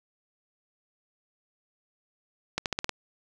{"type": "accelerating click train", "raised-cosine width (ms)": 0.2, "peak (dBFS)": -10, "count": 6, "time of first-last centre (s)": [2.58, 2.893], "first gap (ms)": 78, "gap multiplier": 0.89, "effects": []}